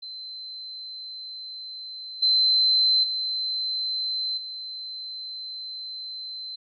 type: tone with level steps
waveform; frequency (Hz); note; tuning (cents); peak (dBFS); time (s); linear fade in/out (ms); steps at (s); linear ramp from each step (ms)
sine; 4076; C8; -46; -35 / -17 / -25 / -33; 0.02-6.56; 10; 2.22 / 3.03 / 4.37; 10
effects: none